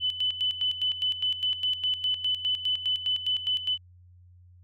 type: tone with tremolo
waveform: sine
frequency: 3007 Hz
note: F#7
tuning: 27 cents sharp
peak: -23 dBFS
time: 0-3.78 s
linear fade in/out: 50 ms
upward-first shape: square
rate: 4.9 Hz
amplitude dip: 70%
effects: added 89 Hz sine -51 dBFS peak until 4.63 s